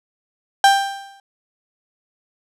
35% pulse tone with exponential decay, 790 Hz, G5, 13 cents sharp, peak -5 dBFS, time 0.64-1.2 s, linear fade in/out 2 ms, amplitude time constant 120 ms, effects low-pass 9000 Hz 12 dB/octave

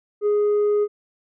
sine tone with tanh clipping, 415.3 Hz, G#4, in tune, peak -17 dBFS, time 0.21-0.88 s, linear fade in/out 50 ms, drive 2 dB, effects none

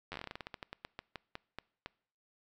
slowing click train, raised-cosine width 0.3 ms, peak -25 dBFS, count 22, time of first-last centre 0.12-1.86 s, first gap 10 ms, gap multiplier 1.18, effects noise-tail reverb RT60 0.6 s tail -24 dB re dry

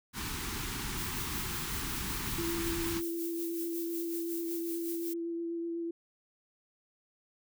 pink band-stop noise, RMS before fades -37 dBFS, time 0.13-3.02 s, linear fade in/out 50 ms, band 400 to 860 Hz, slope 48 dB/octave
violet noise with tremolo, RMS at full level -40 dBFS, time 0.97-5.14 s, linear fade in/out 10 ms, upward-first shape sine, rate 5.4 Hz, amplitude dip 50%
sine tone with vibrato, 336.8 Hz, E4, 37 cents sharp, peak -33 dBFS, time 2.38-5.91 s, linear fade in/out 5 ms, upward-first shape sine, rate 8 Hz, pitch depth 13 cents each way
effects none

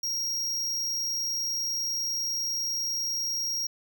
square tone, 5610 Hz, F8, 7 cents sharp, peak -28 dBFS, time 0.03-3.67 s, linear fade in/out 5 ms, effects none

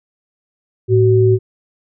sine tone pair together, 110.24 / 376.4 Hz, A2 / F#4, +4 / +30 cents, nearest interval octave + major sixth, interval 2126 cents, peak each -11 dBFS, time 0.88-1.39 s, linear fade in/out 50 ms, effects none

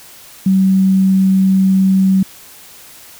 sine tone, 190.8 Hz, G3, 47 cents flat, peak -8 dBFS, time 0.46-2.23 s, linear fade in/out 5 ms, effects white hiss -39 dBFS RMS until 3.19 s

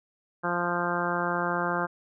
harmonic tone, 174.61 Hz, F3, in tune, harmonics 1 / 2 / 3 / 4 / 5 / 6 / 7 / 8 / 9, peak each -34 / -34 / -34 / -34 / -34 / -34 / -34 / -34 / -34 dBFS, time 0.43-1.87 s, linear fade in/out 20 ms, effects none

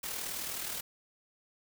white noise with amplitude modulation, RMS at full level -36 dBFS, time 0.03-0.81 s, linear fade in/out 10 ms, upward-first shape sine, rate 39.2 Hz, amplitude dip 45%, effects none

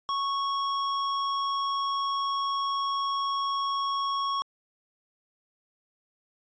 square tone, 1106 Hz, C#6, 4 cents flat, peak -27 dBFS, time 0.09-4.42 s, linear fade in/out 0 ms, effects resampled to 16000 Hz

